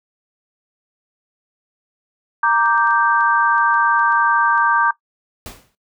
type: chord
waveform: sine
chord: G minor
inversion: first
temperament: equal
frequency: 932.3 / 1174.7 / 1568 Hz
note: Bb5 / D6 / G6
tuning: 0 / 0 / 0 cents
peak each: -17 dBFS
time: 2.43-4.91 s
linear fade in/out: 5 ms
type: clicks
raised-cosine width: 0.2 ms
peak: -27 dBFS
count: 10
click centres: 2.659 / 2.778 / 2.873 / 2.908 / 3.208 / 3.581 / 3.742 / 3.994 / 4.123 / 4.578 s
type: noise with exponential decay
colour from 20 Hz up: pink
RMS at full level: -31 dBFS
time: 5.46-5.75 s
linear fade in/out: 0 ms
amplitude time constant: 63 ms
effects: noise-tail reverb RT60 0.1 s tail -17 dB re dry